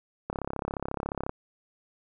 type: click train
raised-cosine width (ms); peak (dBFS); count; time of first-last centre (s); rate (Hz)
1; -17; 35; 0.3-1.294; 34.2
effects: none